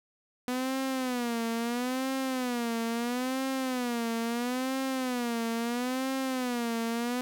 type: tone with vibrato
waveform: sawtooth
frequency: 246.9 Hz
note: B3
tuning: in tune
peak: -25 dBFS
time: 0.48-7.21 s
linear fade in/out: 0 ms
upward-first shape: sine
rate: 0.75 Hz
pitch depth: 130 cents each way
effects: none